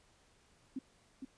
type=tone with echo; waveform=sine; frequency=264.2 Hz; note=C4; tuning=17 cents sharp; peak=-36 dBFS; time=0.76-0.79 s; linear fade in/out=5 ms; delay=460 ms; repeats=1; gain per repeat=-5 dB; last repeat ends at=1.25 s; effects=pink hiss -68 dBFS RMS until 1.37 s + resampled to 22050 Hz